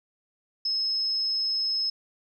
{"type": "tone", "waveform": "sine", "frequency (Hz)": 5180, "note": "E8", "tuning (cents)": -31, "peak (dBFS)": -24, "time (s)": [0.65, 1.9], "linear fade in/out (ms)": 5, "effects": ["11-bit"]}